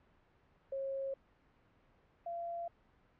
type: tone pair in turn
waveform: sine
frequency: 542 / 684.1 Hz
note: C#5 / F5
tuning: -39 / -36 cents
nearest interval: major third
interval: 403 cents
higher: second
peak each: -36 / -38 dBFS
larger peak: first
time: 0.72-1.14 / 2.26-2.68 s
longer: neither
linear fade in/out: 5 ms
effects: pink hiss -69 dBFS RMS until 3.19 s + low-pass 2000 Hz 12 dB/octave